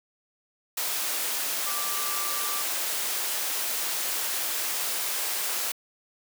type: tone in noise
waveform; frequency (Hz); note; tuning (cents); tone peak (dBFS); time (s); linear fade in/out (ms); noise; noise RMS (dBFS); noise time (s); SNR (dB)
sine; 1174.7; D6; 0; -35; 1.66-2.62; 5; white; -29; 0.77-5.72; -9
effects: high-pass 400 Hz 12 dB/octave